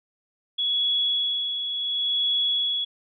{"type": "tone with tremolo", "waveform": "sine", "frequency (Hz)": 3368, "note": "G#7", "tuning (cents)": 24, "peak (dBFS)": -20, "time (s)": [0.58, 2.85], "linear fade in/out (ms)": 10, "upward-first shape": "sine", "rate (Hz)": 0.7, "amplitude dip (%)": 50, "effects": []}